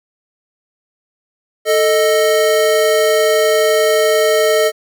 square tone pair together, 440 / 622.3 Hz, A4 / D#5, 0 / 0 cents, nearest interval tritone, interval 600 cents, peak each -14 dBFS, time 1.65-4.72 s, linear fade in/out 50 ms, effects none

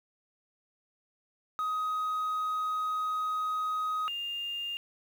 sine tone pair in turn, 1257 / 2808 Hz, D#6 / F7, +17 / +9 cents, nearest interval octave + major second, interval 1392 cents, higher second, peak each -26 / -32 dBFS, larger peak first, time 1.59-4.08 / 4.08-4.77 s, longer first, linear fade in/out 0 ms, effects tanh soft clip ceiling -28 dBFS + 9-bit

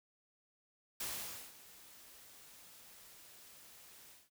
white noise with ADSR envelope, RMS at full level -40 dBFS, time 1-4.3 s, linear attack 6 ms, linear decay 510 ms, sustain -18 dB, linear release 190 ms, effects none

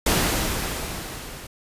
pink noise with level ramp, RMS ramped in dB -19 to -39 dBFS, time 0.06-1.47 s, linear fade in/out 5 ms, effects resampled to 32000 Hz

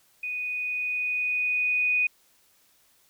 sine tone with level ramp, 2482 Hz, D#7, 5 cents flat, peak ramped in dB -29 to -20 dBFS, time 0.23-2.07 s, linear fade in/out 5 ms, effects white hiss -63 dBFS RMS until 3.09 s

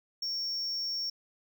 triangle tone, 5490 Hz, F8, 31 cents flat, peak -30 dBFS, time 0.22-1.1 s, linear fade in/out 5 ms, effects none

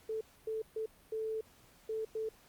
sine tone bursts at uneven times, 440 Hz, A4, in tune, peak -34 dBFS, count 6, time 0.09-0.21 / 0.47-0.62 / 0.76-0.86 / 1.12-1.41 / 1.89-2.05 / 2.15-2.29 s, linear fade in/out 5 ms, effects pink hiss -63 dBFS RMS until 2.48 s + Opus 48 kbps

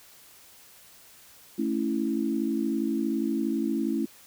sine chord, A major, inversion none, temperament equal, 220 / 277.2 / 329.6 Hz, A3 / C#4 / E4, 0 / 0 / 0 cents, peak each -29 dBFS, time 1.58-4.06 s, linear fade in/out 10 ms, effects white hiss -53 dBFS RMS until 4.26 s

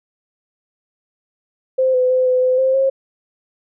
sine tone with pitch steps, 520 / 506 / 512 / 507 / 510 / 525 / 537 Hz, C5 / B4 / C5 / B4 / C5 / C5 / C5, -11 / +42 / -38 / +45 / -44 / +6 / +45 cents, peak -12 dBFS, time 1.78-2.9 s, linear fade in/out 10 ms, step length 160 ms, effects none

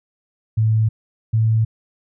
sine tone pair in turn, 110.1 / 111.25 Hz, A2 / A2, +2 / +20 cents, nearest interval unison, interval 18 cents, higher second, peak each -13 dBFS, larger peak neither, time 0.57-0.89 / 1.33-1.65 s, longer neither, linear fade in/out 10 ms, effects none

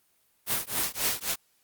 white noise with tremolo, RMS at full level -25 dBFS, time 0.46-1.36 s, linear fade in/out 50 ms, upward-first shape triangle, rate 3.7 Hz, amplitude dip 100%, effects white hiss -68 dBFS RMS until 1.63 s + Opus 32 kbps

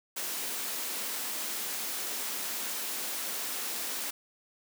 white high-pass noise, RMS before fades -35 dBFS, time 0.16-4.11 s, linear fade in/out 10 ms, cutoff 190 Hz, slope 48 dB/octave, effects none

